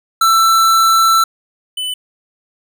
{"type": "tone pair in turn", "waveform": "square", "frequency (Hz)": [1334, 3002], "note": ["E6", "F#7"], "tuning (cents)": [20, 24], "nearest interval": "octave + major second", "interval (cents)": 1404, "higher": "second", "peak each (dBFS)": [-9, -19], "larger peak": "first", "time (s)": [[0.21, 1.24], [1.77, 1.94]], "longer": "first", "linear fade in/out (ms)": 5, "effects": []}